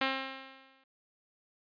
5% pulse tone with exponential decay, 266.7 Hz, C4, 33 cents sharp, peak -15 dBFS, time 0.01-0.84 s, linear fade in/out 5 ms, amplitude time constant 180 ms, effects resampled to 11025 Hz

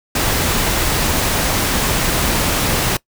pink noise, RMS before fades -17 dBFS, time 0.15-2.97 s, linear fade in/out 5 ms, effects noise-tail reverb RT60 0.1 s tail -22 dB re dry

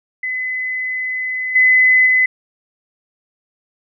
sine tone with level steps, 2021 Hz, B6, 39 cents sharp, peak -19 / -8 / -10 dBFS, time 0.23-2.26 s, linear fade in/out 5 ms, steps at 1.55 / 2.06 s, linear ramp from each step 10 ms, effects none

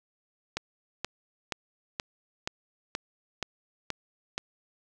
click train, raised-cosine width 0.2 ms, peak -13 dBFS, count 9, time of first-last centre 0.57-4.38 s, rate 2.1 Hz, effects none

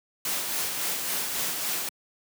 white noise with tremolo, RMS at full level -28 dBFS, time 0.25-1.89 s, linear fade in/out 2 ms, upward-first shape sine, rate 3.6 Hz, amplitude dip 35%, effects high-pass 150 Hz 12 dB/octave

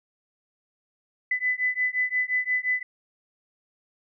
sine beating tone pair, 2000 / 2005.7 Hz, B6 / B6, +21 / +26 cents, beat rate 5.7 Hz, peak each -26 dBFS, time 1.31-2.83 s, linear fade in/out 5 ms, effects none

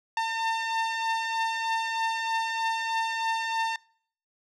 sawtooth beating tone pair, 900 / 903.2 Hz, A5 / A5, +39 / +45 cents, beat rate 3.2 Hz, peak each -30 / -23 dBFS, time 0.17-3.76 s, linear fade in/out 2 ms, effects noise-tail reverb RT60 0.6 s tail -25 dB re dry + low-pass 5000 Hz 12 dB/octave

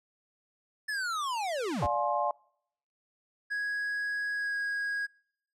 square linear sweep, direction down, 1760 to 49.54 Hz, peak -31 dBFS, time 0.88-1.87 s, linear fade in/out 10 ms
sine chord, D half-diminished seventh, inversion none, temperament just, 587.3 / 704.8 / 845.8 / 1057.2 Hz, D5 / F5 / Ab5 / C6, 0 / +16 / +31 / +18 cents, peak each -32 dBFS, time 1.82-2.31 s, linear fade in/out 2 ms
triangle tone with pitch glide, 1661.2 to 1645.9 Hz, G#6 to G#6, 0 to -16 cents, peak -28 dBFS, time 3.5-5.07 s, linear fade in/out 20 ms, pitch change -16 cents, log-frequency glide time 4.34-4.56 s
effects noise-tail reverb RT60 0.7 s tail -26 dB re dry + low-pass 9000 Hz 12 dB/octave

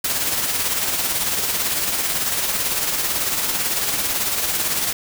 white noise with tremolo, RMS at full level -20 dBFS, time 0.04-4.93 s, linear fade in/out 5 ms, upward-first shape sine, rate 18 Hz, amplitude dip 40%, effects none

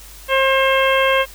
harmonic tone, 534 Hz, C5, 35 cents sharp, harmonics 1 / 2 / 3 / 4 / 5 / 6, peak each -16 / -19 / -21 / -22 / -23 / -24 dBFS, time 0.28-1.26 s, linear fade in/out 50 ms, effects added 50 Hz sine -40 dBFS peak until 1.34 s + white hiss -41 dBFS RMS until 1.34 s

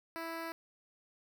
10% pulse tone with notch filter, 329.6 Hz, E4, in tune, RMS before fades -41 dBFS, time 0.16-0.52 s, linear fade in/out 0 ms, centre 7200 Hz, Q 1, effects none

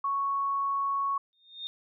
sine tone, 1108.7 Hz, C#6, in tune, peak -26 dBFS, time 0.04-1.18 s, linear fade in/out 5 ms
sine tone with exponential growth, 3663 Hz, A#7, 31 cents flat, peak -31 dBFS, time 1.33-1.67 s, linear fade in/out 0 ms, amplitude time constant 72 ms
effects none

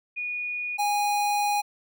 sine / square tone pair in turn, 2455 / 823.1 Hz, D#7 / G#5, -24 / -16 cents, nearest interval octave + perfect fifth, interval 1892 cents, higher first, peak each -28 / -23 dBFS, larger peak second, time 0.16-0.78 / 0.78-1.62 s, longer second, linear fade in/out 20 ms, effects none

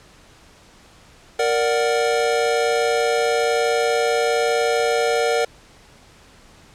square chord, Bb augmented, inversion none, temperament equal, 466.2 / 587.3 / 740 Hz, Bb4 / D5 / F#5, 0 / 0 / 0 cents, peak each -20 / -24 / -24 dBFS, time 1.39-5.45 s, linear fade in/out 5 ms, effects pink hiss -49 dBFS RMS until 6.74 s + low-pass 8000 Hz 12 dB/octave

